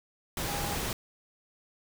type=tone in noise; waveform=sine; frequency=813 Hz; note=G#5; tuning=37 cents flat; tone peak=-37 dBFS; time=0.48-0.75 s; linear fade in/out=2 ms; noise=pink; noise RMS=-33 dBFS; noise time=0.37-0.93 s; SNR=-7 dB; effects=none